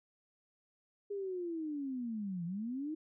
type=linear two-way sweep; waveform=sine; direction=down then up; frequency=410.5 to 165.6 to 320.9 Hz; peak=-36 dBFS; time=1.1-2.95 s; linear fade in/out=10 ms; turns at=2.45 s; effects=none